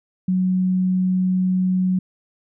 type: tone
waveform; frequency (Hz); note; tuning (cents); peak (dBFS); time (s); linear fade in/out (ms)
sine; 184.8; F#3; -2; -16; 0.28-1.99; 5
effects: none